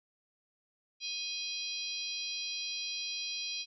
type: harmonic tone with a mistuned harmonic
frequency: 809 Hz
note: G#5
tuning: 46 cents flat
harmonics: 3 / 4 / 5 / 6 / 7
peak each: -42 / -42 / -40 / -42 / -44 dBFS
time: 1-3.66 s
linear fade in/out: 50 ms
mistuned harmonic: 3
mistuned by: +45 cents
effects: none